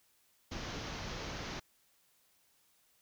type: low-pass noise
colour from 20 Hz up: pink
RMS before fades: -42 dBFS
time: 0.51-1.6 s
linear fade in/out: 10 ms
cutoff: 6500 Hz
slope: 96 dB/octave
effects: white hiss -71 dBFS RMS until 3.01 s